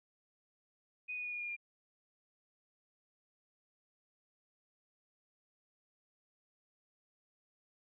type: tone with pitch steps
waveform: sine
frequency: 2489 / 2472 / 2455 / 2438 / 2421 / 2404 Hz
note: D#7 / D#7 / D#7 / D#7 / D#7 / D7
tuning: 0 / -12 / -24 / -36 / -48 / +40 cents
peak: -38 dBFS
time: 1.08-1.566 s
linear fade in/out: 20 ms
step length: 81 ms
effects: none